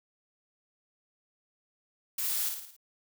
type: noise with echo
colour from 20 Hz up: blue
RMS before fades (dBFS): -32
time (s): 2.18-2.49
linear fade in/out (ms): 5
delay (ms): 55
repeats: 5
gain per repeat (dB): -5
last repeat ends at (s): 2.765
effects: none